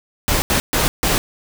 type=noise bursts at uneven times; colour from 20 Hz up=pink; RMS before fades=-17 dBFS; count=4; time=0.28-0.42 / 0.5-0.6 / 0.73-0.88 / 1.03-1.18 s; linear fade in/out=0 ms; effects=none